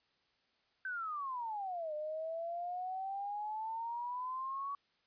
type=exponential two-way sweep; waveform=sine; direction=down then up; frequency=1558 to 600 to 1133 Hz; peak=-37 dBFS; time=0.85-4.75 s; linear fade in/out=2 ms; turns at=1.94 s; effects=white hiss -75 dBFS RMS until 5.06 s + resampled to 11025 Hz